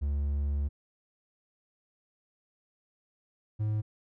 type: tone pair in turn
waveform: triangle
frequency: 71.5 / 107.13 Hz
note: D2 / A2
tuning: -46 / -46 cents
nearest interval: perfect fifth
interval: 700 cents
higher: second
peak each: -25 dBFS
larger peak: neither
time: 0.01-0.69 / 3.59-3.82 s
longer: first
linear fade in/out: 20 ms
effects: none